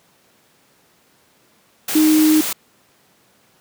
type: tone in noise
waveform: sine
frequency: 310 Hz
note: D#4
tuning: 6 cents flat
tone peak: -10 dBFS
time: 1.95-2.41 s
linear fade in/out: 5 ms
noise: white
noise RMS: -23 dBFS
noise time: 1.88-2.53 s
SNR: +10 dB
effects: pink hiss -56 dBFS RMS until 3.6 s + high-pass 150 Hz 12 dB/octave